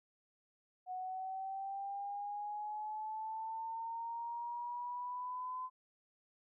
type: linear sweep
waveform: sine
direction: up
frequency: 734 to 1023 Hz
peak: -39 dBFS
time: 0.86-5.7 s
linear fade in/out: 50 ms
effects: none